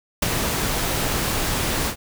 pink noise with ADSR envelope, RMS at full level -17 dBFS, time 0.22-1.96 s, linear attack 7 ms, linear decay 17 ms, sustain -6 dB, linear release 85 ms, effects none

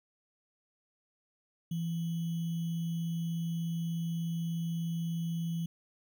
sine tone with sample-and-hold, 166.7 Hz, E3, 20 cents sharp, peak -31 dBFS, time 1.71-5.66 s, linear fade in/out 5 ms, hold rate 3150 Hz, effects none

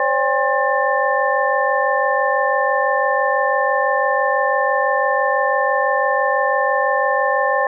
sine tone cluster, 526 / 572 / 803 / 1065 / 1782 Hz, C5 / D5 / G5 / C6 / A6, +9 / -46 / +41 / +30 / +22 cents, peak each -21 dBFS, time 0-7.67 s, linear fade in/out 2 ms, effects none

